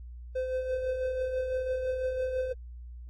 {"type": "tone with tremolo", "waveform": "triangle", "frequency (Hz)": 514, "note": "C5", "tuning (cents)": -31, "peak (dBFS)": -25, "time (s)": [0.35, 2.53], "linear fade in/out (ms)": 10, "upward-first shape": "triangle", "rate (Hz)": 6, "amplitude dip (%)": 50, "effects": ["added 60 Hz sine -41 dBFS peak until 3.09 s", "AAC 32 kbps"]}